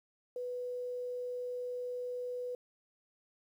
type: tone with quantisation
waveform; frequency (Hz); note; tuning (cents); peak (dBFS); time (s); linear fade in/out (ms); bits
sine; 494.6; B4; +3; -36; 0.36-2.55; 2; 11
effects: none